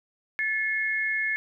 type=tone pair together; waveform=sine; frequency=1738.4 / 2162 Hz; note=A6 / C#7; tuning=-21 / -44 cents; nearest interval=major third; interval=377 cents; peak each=-27 dBFS; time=0.39-1.36 s; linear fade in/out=0 ms; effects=none